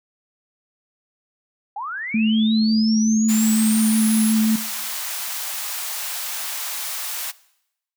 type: linear sweep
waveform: sine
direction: up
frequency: 764 to 11175 Hz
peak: -26 dBFS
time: 1.76-4.33 s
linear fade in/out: 5 ms
type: tone with vibrato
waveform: sine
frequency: 219.6 Hz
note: A3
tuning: 3 cents flat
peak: -16 dBFS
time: 2.14-4.56 s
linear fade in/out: 5 ms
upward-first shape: sine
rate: 5.6 Hz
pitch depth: 15 cents each way
type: high-pass noise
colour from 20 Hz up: white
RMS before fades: -28 dBFS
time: 3.28-7.32 s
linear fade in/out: 20 ms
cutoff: 680 Hz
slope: 24 dB/octave
effects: noise-tail reverb RT60 0.8 s tail -20 dB re dry